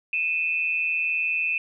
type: tone pair together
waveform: sine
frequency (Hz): 2479 / 2639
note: D#7 / E7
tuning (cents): -7 / +1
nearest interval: minor second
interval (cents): 108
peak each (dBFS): -25 / -25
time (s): 0.13-1.58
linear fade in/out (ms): 2
effects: none